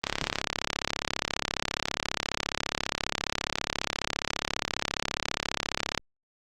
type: click train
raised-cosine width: 0.2 ms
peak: -8 dBFS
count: 207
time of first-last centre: 0.04-5.977 s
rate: 34.7 Hz
effects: Opus 24 kbps